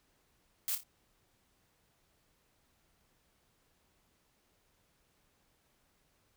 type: noise with echo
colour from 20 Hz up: blue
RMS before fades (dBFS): -34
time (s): 0.68-0.75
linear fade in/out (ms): 0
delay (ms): 28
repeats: 3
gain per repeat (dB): -8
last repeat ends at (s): 0.834
effects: pink hiss -73 dBFS RMS until 6.36 s